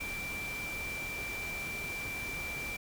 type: tone in noise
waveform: sine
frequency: 2349 Hz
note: D7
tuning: in tune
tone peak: -37 dBFS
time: 0-2.77 s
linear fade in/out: 10 ms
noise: pink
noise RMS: -43 dBFS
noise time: 0-2.77 s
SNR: +3 dB
effects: none